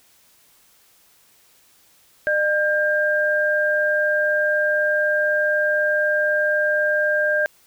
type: tone pair together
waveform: sine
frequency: 604 / 1598 Hz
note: D5 / G6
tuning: +48 / +33 cents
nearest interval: octave + perfect fourth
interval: 1685 cents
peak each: -20 / -19 dBFS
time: 2.27-7.46 s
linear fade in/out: 0 ms
effects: white hiss -56 dBFS RMS until 7.66 s